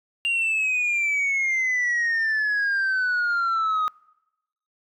sine exponential sweep, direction down, 2794 to 1244.5 Hz, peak -18 dBFS, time 0.25-3.88 s, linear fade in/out 0 ms, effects noise-tail reverb RT60 0.9 s tail -26 dB re dry + tanh soft clip ceiling -19 dBFS

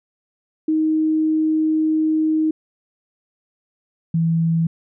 sine tone pair in turn, 313.5 / 164.64 Hz, D#4 / E3, +13 / -2 cents, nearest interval major seventh, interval 1115 cents, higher first, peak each -15 dBFS, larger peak neither, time 0.68-2.51 / 4.14-4.67 s, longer first, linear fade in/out 5 ms, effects none

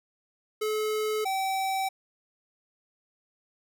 square tone pair in turn, 430 / 769.5 Hz, A4 / G5, -40 / -32 cents, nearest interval minor seventh, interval 1008 cents, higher second, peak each -27 dBFS, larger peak neither, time 0.61-1.25 / 1.25-1.89 s, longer neither, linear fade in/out 10 ms, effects none

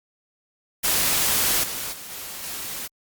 white noise with level steps, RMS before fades -21 / -30 / -38 / -35 / -32 dBFS, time 0.83-2.88 s, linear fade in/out 20 ms, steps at 1.63 / 1.92 / 2.1 / 2.43 s, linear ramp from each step 10 ms, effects Opus 48 kbps

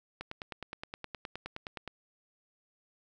click train, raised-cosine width 0.3 ms, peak -23 dBFS, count 17, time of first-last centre 0.21-1.877 s, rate 9.6 Hz, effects 10-bit

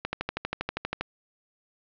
click train, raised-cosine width 0.3 ms, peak -12 dBFS, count 13, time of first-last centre 0.05-1.01 s, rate 12.5 Hz, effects low-pass 4000 Hz 12 dB/octave

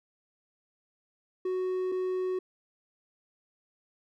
triangle tone pair in turn, 370 / 370 Hz, F#4 / F#4, 0 / 0 cents, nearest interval unison, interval 0 cents, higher neither, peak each -26 dBFS, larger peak neither, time 1.45-1.92 / 1.92-2.39 s, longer neither, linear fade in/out 5 ms, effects none

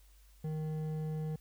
triangle tone with hard clipping, 155.56 Hz, D#3, in tune, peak -36 dBFS, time 0.44-1.36 s, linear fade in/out 5 ms, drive 12 dB, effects added 50 Hz sine -58 dBFS peak until 1.4 s + white hiss -68 dBFS RMS until 1.4 s

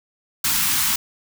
white band-stop noise, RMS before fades -20 dBFS, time 0.44-0.96 s, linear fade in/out 5 ms, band 300 to 850 Hz, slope 48 dB/octave, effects none

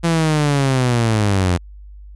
sawtooth linear sweep, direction down, 170 to 85.6 Hz, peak -10 dBFS, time 0.03-1.58 s, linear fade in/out 20 ms, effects added 50 Hz sine -35 dBFS peak until 2.15 s + resampled to 24000 Hz

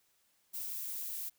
violet noise, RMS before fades -40 dBFS, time 0.53-1.3 s, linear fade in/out 20 ms, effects white hiss -73 dBFS RMS until 1.38 s

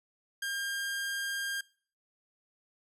sawtooth tone, 1606 Hz, G6, 41 cents sharp, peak -29 dBFS, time 0.42-1.61 s, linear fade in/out 5 ms, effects noise-tail reverb RT60 0.5 s tail -24 dB re dry + resampled to 32000 Hz

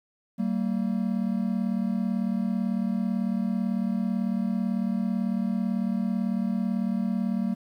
triangle tone pair together, 191.96 / 230 Hz, G3 / A#3, -36 / -23 cents, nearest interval minor third, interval 313 cents, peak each -25 dBFS, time 0.38-7.55 s, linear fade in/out 20 ms, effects 10-bit

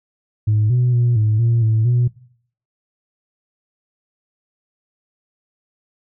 sine tone with pitch steps, 106.8 / 123.9 / 120.4 / 107.8 / 116.7 / 110.4 / 121.9 Hz, G#2 / B2 / B2 / A2 / A#2 / A2 / B2, +49 / +6 / -44 / -35 / +2 / +6 / -22 cents, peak -11 dBFS, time 0.47-2.08 s, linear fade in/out 10 ms, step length 230 ms, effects noise-tail reverb RT60 0.6 s tail -20 dB re dry + tanh soft clip ceiling -10 dBFS

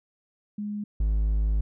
sine / triangle tone pair in turn, 207.7 / 52.65 Hz, G#3 / G#1, 0 / +24 cents, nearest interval 2 octaves, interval 2376 cents, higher first, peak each -29 / -19 dBFS, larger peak second, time 0.58-0.84 / 1-1.61 s, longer second, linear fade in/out 5 ms, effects none

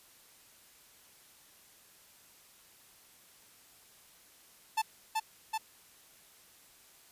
45% pulse tone with echo, 880 Hz, A5, in tune, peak -27 dBFS, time 4.77-4.82 s, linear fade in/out 10 ms, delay 380 ms, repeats 2, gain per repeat -2 dB, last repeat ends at 5.58 s, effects white hiss -60 dBFS RMS until 7.11 s + resampled to 32000 Hz

